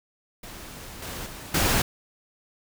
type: noise with level steps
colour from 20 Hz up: pink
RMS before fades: -41 / -35 / -40 / -22 dBFS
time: 0.43-1.82 s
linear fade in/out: 5 ms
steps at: 1.02 / 1.26 / 1.54 s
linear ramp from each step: 5 ms
effects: none